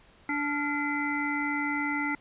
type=harmonic tone with a mistuned harmonic; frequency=290.9 Hz; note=D4; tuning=16 cents flat; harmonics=1 / 3 / 5 / 7 / 8; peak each=-31 / -35 / -35 / -31 / -43 dBFS; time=0.29-2.15 s; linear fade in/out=2 ms; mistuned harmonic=5; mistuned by=-77 cents; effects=pink hiss -58 dBFS RMS until 2.2 s + resampled to 8000 Hz